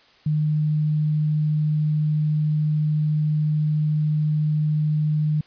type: tone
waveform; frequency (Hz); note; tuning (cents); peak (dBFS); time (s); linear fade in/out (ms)
sine; 152.3; D#3; -37; -18; 0.26-5.41; 5
effects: white hiss -54 dBFS RMS until 5.46 s + resampled to 11025 Hz